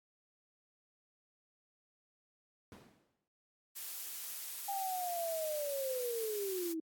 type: noise with exponential decay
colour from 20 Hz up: brown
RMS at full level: -43 dBFS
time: 2.72-3.28 s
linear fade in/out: 1 ms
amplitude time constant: 120 ms
type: noise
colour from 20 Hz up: blue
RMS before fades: -43 dBFS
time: 3.75-6.74 s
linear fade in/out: 20 ms
type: linear sweep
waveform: sine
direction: down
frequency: 801 to 315 Hz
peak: -35 dBFS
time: 4.68-6.8 s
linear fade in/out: 5 ms
effects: high-pass 200 Hz 12 dB/octave + AAC 64 kbps